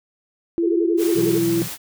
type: tone with pitch glide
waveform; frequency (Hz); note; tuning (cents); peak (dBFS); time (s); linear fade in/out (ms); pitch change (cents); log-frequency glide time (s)
sine; 337.5 to 335.6; E4 to E4; +41 to +31; -17; 0.58-1.62; 0; -10; 1.17-1.47
type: tone with vibrato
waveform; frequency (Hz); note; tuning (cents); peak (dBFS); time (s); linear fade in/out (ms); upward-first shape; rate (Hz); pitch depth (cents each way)
sine; 398; G4; +26; -21; 0.62-1.39; 20; sine; 11; 180
type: noise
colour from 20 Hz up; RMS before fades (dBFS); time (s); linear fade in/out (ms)
white; -31; 0.97-1.78; 50
type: chord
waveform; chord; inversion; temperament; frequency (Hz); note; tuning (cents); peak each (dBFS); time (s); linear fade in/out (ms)
triangle; B suspended fourth; none; just; 123.47 / 164.63 / 185.21; B2 / E3 / F#3; 0 / -2 / +2; -27; 1.14-1.69; 50
effects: none